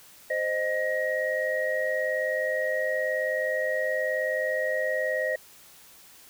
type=tone cluster; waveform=sine; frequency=520 / 619 / 1889 Hz; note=C5 / D#5 / A#6; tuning=-11 / -9 / +22 cents; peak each=-29 dBFS; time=0.3-5.36 s; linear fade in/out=5 ms; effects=white hiss -52 dBFS RMS until 6.29 s